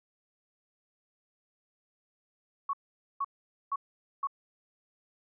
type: tone bursts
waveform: sine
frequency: 1112 Hz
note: C#6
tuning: 5 cents sharp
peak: -28 dBFS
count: 4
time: 2.69-4.272 s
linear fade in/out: 5 ms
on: 43 ms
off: 470 ms
effects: none